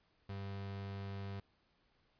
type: tone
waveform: 35% pulse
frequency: 98.6 Hz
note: G2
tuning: 11 cents sharp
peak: -40 dBFS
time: 0.29-1.4 s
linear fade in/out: 5 ms
effects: pink hiss -75 dBFS RMS until 2.19 s + resampled to 11025 Hz